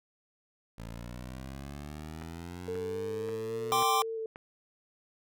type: exponential sweep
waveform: 15% pulse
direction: up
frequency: 55.2 to 123.47 Hz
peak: -34 dBFS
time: 0.78-3.83 s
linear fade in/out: 5 ms
type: click train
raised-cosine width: 0.5 ms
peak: -29 dBFS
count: 5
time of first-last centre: 2.22-4.359 s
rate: 1.87 Hz
type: tone with vibrato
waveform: sine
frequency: 447.3 Hz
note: A4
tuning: 28 cents sharp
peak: -33 dBFS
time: 2.68-4.26 s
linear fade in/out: 2 ms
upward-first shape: square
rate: 3.7 Hz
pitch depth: 12 cents each way
type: chord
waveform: square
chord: G suspended fourth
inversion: none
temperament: equal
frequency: 784 / 1046.5 / 1174.7 Hz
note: G5 / C6 / D6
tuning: 0 / 0 / 0 cents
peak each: -30 dBFS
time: 3.72-4.02 s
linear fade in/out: 0 ms
effects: none